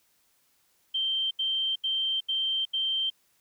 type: tone bursts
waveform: sine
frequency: 3136 Hz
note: G7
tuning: in tune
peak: -25 dBFS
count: 5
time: 0.94-3.102 s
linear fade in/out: 10 ms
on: 370 ms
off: 78 ms
effects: white hiss -68 dBFS RMS until 3.4 s